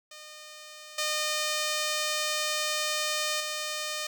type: tone with level steps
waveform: 5% pulse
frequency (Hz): 610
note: D#5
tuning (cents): -34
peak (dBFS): -33 / -16 / -20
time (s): 0.11-4.07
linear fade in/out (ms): 5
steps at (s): 0.98 / 3.4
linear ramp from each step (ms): 5
effects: none